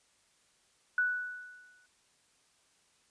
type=tone with exponential decay; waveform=sine; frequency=1480 Hz; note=F#6; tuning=in tune; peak=-24 dBFS; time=0.98-1.86 s; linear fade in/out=2 ms; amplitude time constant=190 ms; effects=white hiss -69 dBFS RMS until 3.1 s + resampled to 22050 Hz

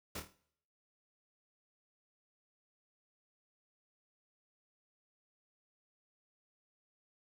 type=noise with echo; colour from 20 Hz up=pink; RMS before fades=-42 dBFS; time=0.15-0.2 s; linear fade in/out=5 ms; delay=26 ms; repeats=6; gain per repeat=-6 dB; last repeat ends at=0.356 s; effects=noise-tail reverb RT60 0.7 s tail -20 dB re dry + high-pass 60 Hz 12 dB/octave

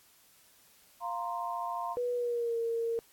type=chord; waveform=sine; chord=F suspended fourth; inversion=none; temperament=equal; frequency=698.5 / 932.3 / 1046.5 Hz; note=F5 / Bb5 / C6; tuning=0 / 0 / 0 cents; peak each=-37 dBFS; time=1-1.97 s; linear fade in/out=50 ms
type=tone with pitch glide; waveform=sine; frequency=488.5 to 461.1 Hz; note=B4 to A#4; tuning=-19 to -19 cents; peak=-29 dBFS; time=1.97-2.99 s; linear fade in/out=0 ms; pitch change=-100 cents; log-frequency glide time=2.14-2.58 s
effects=white hiss -62 dBFS RMS until 3.12 s + AAC 64 kbps

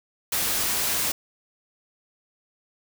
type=noise; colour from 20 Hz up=white; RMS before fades=-25 dBFS; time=0.32-1.12 s; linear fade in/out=5 ms; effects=none

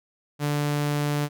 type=tone; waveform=sawtooth; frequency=146.5 Hz; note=D3; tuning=4 cents flat; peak=-19 dBFS; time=0.39-1.29 s; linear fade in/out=50 ms; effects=none

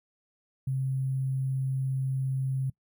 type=tone with sample-and-hold; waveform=sine; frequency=132.8 Hz; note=C3; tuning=26 cents sharp; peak=-26 dBFS; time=0.67-2.7 s; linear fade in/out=5 ms; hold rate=11025 Hz; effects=noise-tail reverb RT60 0.1 s tail -23 dB re dry

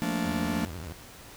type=chord; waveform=45% pulse; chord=Bb major seventh; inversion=second; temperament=just; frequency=174.81 / 218.5 / 233.1 / 291.4 Hz; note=F3 / A3 / Bb3 / D4; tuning=+2 / -12 / 0 / -13 cents; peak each=-33 dBFS; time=0.02-0.65 s; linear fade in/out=0 ms
type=tone with vibrato; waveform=sawtooth; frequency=84 Hz; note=E2; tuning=33 cents sharp; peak=-33 dBFS; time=0.24-0.93 s; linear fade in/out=5 ms; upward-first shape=triangle; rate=12 Hz; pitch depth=270 cents each way
effects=pink hiss -48 dBFS RMS until 1.36 s

